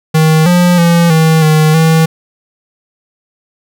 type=tone with pitch steps; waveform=square; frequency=157.8 / 176.9 / 170.2 / 160 / 155.5 / 161.1 Hz; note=D#3 / F3 / F3 / D#3 / D#3 / E3; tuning=+25 / +23 / -44 / +49 / -1 / -39 cents; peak=-6 dBFS; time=0.14-2.06 s; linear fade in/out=10 ms; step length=320 ms; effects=none